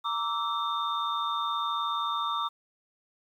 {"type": "tone cluster", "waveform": "sine", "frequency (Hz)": [928, 1162, 1321, 3628], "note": ["A#5", "D6", "E6", "A#7"], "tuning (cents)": [-8, -19, 3, -48], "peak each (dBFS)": [-35, -29, -35, -35], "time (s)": [0.04, 2.49], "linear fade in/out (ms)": 20, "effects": ["tanh soft clip ceiling -17 dBFS", "10-bit"]}